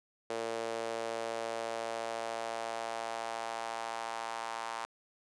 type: tone with high-pass filter sweep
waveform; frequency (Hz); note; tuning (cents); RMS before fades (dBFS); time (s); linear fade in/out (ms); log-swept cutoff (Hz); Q
sawtooth; 114.2; A#2; -35; -38; 0.3-4.85; 0; 480 to 910; 2.7
effects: resampled to 22050 Hz